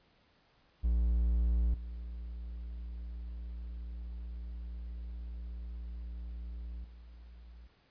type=tone with level steps; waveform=triangle; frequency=58.27 Hz; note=A#1; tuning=in tune; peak=-24 / -37 / -47 dBFS; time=0.83-7.68 s; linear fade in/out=20 ms; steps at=1.74 / 6.84 s; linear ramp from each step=2 ms; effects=pink hiss -68 dBFS RMS until 7.9 s + resampled to 11025 Hz